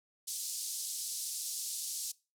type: band-pass noise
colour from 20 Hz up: white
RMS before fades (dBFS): -39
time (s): 0.27-2.12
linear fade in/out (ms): 10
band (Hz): 4400 to 11000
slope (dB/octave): 24
effects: noise-tail reverb RT60 0.3 s tail -22 dB re dry